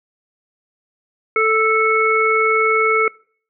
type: harmonic tone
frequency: 440 Hz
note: A4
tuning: in tune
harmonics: 1 / 3 / 5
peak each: -17 / -17 / -17 dBFS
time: 1.36-3.08 s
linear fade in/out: 2 ms
effects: noise-tail reverb RT60 0.5 s tail -25 dB re dry